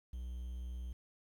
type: tone with quantisation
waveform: triangle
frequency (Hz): 61.6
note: B1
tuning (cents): -4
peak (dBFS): -38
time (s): 0.13-0.93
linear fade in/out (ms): 5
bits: 11
effects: none